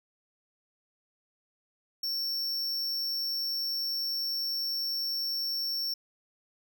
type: tone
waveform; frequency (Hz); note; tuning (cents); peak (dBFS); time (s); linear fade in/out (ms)
square; 5450; F8; -43; -30; 2.03-5.94; 5
effects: none